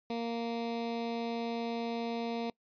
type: tone with notch filter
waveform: 15% pulse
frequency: 232.4 Hz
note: A#3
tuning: 5 cents flat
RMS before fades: -35 dBFS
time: 0.1-2.5 s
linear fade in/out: 2 ms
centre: 1500 Hz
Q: 0.76
effects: noise-tail reverb RT60 0.1 s tail -24 dB re dry + resampled to 11025 Hz